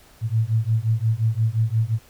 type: beating tone pair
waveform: sine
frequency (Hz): 109.1 / 114.8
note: A2 / A#2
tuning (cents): -14 / -26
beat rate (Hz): 5.7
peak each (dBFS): -21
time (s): 0.21-1.99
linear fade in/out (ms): 50
effects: pink hiss -52 dBFS RMS until 2.09 s